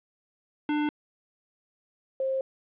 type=tone pair in turn; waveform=square / sine; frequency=298.1 / 531.2 Hz; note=D4 / C5; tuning=+26 / +26 cents; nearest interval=minor seventh; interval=1000 cents; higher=second; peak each=-25 dBFS; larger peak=neither; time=0.69-0.89 / 2.2-2.41 s; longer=second; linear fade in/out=2 ms; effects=resampled to 8000 Hz + 11-bit